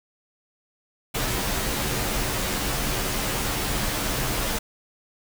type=noise with comb filter; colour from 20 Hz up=pink; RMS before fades=-26 dBFS; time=1.14-4.59 s; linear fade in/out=10 ms; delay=12 ms; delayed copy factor=-0.65; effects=none